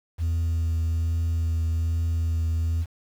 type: tone with vibrato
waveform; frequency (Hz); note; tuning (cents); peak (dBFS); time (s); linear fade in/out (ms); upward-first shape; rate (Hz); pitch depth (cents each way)
sine; 82.41; E2; 0; -19; 0.18-2.86; 50; triangle; 1.2; 17
effects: tanh soft clip ceiling -21 dBFS + 8-bit